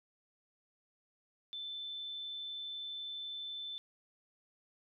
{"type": "tone", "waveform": "sine", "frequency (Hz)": 3528, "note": "A7", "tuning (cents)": 4, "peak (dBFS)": -40, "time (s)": [1.53, 3.78], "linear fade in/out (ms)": 0, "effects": []}